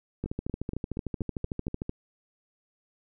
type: two click trains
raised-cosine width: 3 ms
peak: -21 / -18 dBFS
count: 7 / 23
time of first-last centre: 0.26-1.682 / 0.24-1.894 s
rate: 4.22 / 13.3 Hz
effects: none